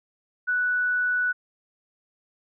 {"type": "tone", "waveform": "sine", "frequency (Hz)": 1480, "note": "F#6", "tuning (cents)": 0, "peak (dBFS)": -21, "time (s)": [0.47, 1.33], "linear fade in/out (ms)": 20, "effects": []}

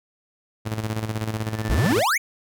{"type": "tone with tremolo", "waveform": "sawtooth", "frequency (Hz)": 109.3, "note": "A2", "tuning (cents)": -11, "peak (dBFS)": -19, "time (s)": [0.65, 2.03], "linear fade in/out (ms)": 20, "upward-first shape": "square", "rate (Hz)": 16, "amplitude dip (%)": 60}
{"type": "tone with exponential growth", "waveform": "triangle", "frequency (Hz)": 1760, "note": "A6", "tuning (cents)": 0, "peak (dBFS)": -24, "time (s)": [1.18, 1.92], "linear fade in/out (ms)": 2, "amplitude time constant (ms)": 160}
{"type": "exponential sweep", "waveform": "square", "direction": "up", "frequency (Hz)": [43.65, 2400], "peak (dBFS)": -19, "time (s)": [1.69, 2.18], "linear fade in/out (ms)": 10}
{"effects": []}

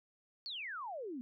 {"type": "exponential sweep", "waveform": "sine", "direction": "down", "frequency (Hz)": [4584, 233.1], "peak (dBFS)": -40, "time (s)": [0.46, 1.21], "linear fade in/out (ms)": 0, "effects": []}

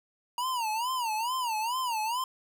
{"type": "tone with vibrato", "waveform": "square", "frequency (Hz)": 944, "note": "A#5", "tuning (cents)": 22, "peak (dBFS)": -29, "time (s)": [0.38, 2.24], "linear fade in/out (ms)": 2, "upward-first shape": "sine", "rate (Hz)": 2.3, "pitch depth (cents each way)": 170, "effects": []}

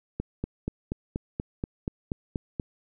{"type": "click train", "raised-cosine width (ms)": 3, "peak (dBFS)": -16, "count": 11, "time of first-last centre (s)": [0.2, 2.598], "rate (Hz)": 4.17, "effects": []}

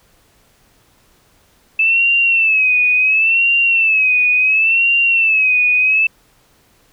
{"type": "tone with vibrato", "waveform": "sine", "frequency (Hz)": 2618, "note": "E7", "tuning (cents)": -13, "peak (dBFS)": -10, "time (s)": [1.79, 6.07], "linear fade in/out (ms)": 5, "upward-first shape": "sine", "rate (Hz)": 0.71, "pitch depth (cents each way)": 99, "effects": ["pink hiss -54 dBFS RMS until 6.92 s"]}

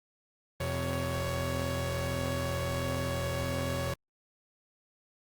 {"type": "tone cluster", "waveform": "sawtooth", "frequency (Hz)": [85.9, 128.1, 558], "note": ["F2", "C3", "C#5"], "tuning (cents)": [-28, -36, 11], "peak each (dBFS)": -31, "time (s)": [0.6, 3.94], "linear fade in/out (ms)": 5, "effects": ["Opus 24 kbps"]}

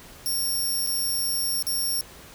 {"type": "tone with dropouts", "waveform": "5% pulse", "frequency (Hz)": 5510, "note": "F8", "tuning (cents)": -24, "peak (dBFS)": -18, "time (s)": [0.26, 2.01], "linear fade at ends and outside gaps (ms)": 0, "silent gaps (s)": [[0.864, 0.872], [1.625, 1.668]], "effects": ["pink hiss -46 dBFS RMS until 2.34 s"]}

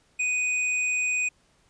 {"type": "tone", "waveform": "square", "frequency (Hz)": 2489, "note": "D#7", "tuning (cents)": 0, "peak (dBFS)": -24, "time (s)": [0.19, 1.29], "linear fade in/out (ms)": 10, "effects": ["pink hiss -64 dBFS RMS until 1.69 s", "resampled to 22050 Hz"]}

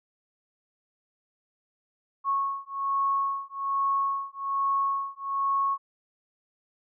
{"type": "beating tone pair", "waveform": "sine", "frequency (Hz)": [1100, 1101.2], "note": ["C#6", "C#6"], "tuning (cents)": [-14, -12], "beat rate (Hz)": 1.2, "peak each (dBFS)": -28, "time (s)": [2.24, 5.78], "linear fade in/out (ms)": 50, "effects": []}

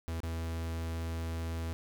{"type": "tone with dropouts", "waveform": "45% pulse", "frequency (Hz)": 82.3, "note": "E2", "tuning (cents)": -2, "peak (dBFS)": -34, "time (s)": [0.08, 1.73], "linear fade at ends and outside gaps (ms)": 0, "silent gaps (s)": [0.203, 0.233], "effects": []}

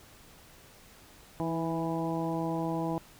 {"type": "harmonic tone with a mistuned harmonic", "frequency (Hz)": 164.81, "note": "E3", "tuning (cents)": 0, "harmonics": [1, 2, 3, 4, 5, 6], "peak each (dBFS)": [-34, -33, -39, -38, -38, -40], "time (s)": [1.4, 2.98], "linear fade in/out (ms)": 0, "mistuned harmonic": 2, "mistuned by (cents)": -21, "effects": ["pink hiss -55 dBFS RMS until 3.19 s"]}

